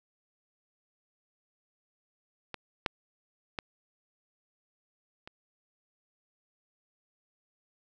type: clicks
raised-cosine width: 0.3 ms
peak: -21 / -11 / -17 / -28 dBFS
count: 4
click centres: 2.543 / 2.862 / 3.588 / 5.275 s
effects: none